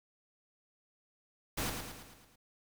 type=noise with echo; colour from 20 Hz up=pink; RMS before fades=-35 dBFS; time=1.57-1.7 s; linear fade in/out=10 ms; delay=110 ms; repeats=6; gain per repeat=-5 dB; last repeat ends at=2.36 s; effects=none